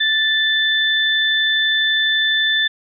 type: tone pair together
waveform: sine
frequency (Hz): 1760 / 3528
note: A6 / A7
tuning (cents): 0 / +4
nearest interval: octave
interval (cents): 1204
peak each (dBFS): -17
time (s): 0-2.68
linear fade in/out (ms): 10
effects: none